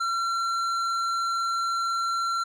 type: tone with hard clipping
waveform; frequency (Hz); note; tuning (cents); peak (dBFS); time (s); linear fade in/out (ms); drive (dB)
triangle; 1361; F6; -45; -26; 0-2.44; 10; 13
effects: none